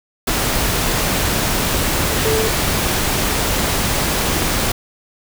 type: tone in noise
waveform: sine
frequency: 440 Hz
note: A4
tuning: in tune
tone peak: -17 dBFS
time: 2.25-2.48 s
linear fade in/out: 5 ms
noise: pink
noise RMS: -18 dBFS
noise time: 0.27-4.72 s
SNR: -2 dB
effects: none